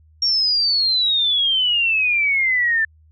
sine exponential sweep, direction down, 5588 to 1760 Hz, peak -15 dBFS, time 0.22-2.85 s, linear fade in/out 5 ms, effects added 78 Hz sine -49 dBFS peak until 3.11 s

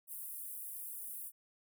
pink high-pass noise, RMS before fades -45 dBFS, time 0.07-1.32 s, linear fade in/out 50 ms, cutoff 9500 Hz, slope 48 dB/octave, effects none

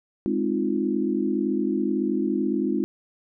sine chord, F minor seventh, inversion first, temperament equal, 207.7 / 261.6 / 311.1 / 349.2 Hz, Ab3 / C4 / Eb4 / F4, 0 / 0 / 0 / 0 cents, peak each -27 dBFS, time 0.26-2.84 s, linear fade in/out 0 ms, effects none

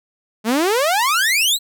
sawtooth exponential sweep, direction up, 207.7 to 4186 Hz, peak -11 dBFS, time 0.44-1.59 s, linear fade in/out 50 ms, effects none

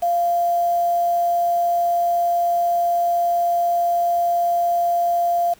sine tone with quantisation, 693 Hz, F5, 14 cents flat, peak -16 dBFS, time 0.02-5.54 s, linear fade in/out 10 ms, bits 6, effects pink hiss -52 dBFS RMS until 5.59 s

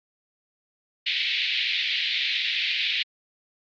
white band-pass noise, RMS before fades -26 dBFS, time 1.06-3.03 s, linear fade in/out 10 ms, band 2000 to 4000 Hz, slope 48 dB/octave, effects Opus 48 kbps

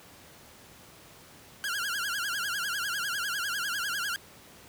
sawtooth tone with vibrato, 1508 Hz, F#6, 32 cents sharp, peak -26 dBFS, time 1.64-4.16 s, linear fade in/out 0 ms, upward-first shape sine, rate 10 Hz, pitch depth 180 cents each way, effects pink hiss -52 dBFS RMS until 4.68 s + high-pass 80 Hz 12 dB/octave

